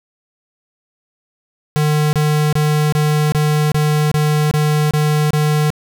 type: tone bursts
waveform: square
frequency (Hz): 151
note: D3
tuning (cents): +48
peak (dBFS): -13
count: 10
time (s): 1.76-5.703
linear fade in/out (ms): 0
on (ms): 370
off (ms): 27
effects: none